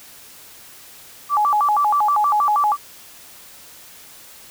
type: tone with vibrato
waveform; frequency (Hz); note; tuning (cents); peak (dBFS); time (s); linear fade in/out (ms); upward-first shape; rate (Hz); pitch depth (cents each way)
sine; 987.8; B5; 0; -14; 1.29-2.77; 50; square; 6.3; 280
effects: white hiss -43 dBFS RMS until 4.5 s